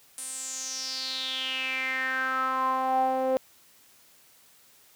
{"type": "tone with band-pass filter sweep", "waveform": "sawtooth", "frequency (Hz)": 261.3, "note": "C4", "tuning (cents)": -2, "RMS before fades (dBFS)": -29, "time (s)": [0.18, 3.37], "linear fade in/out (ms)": 0, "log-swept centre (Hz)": [9500, 560], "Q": 6.5, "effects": ["white hiss -58 dBFS RMS until 4.95 s", "high-pass 60 Hz 12 dB/octave"]}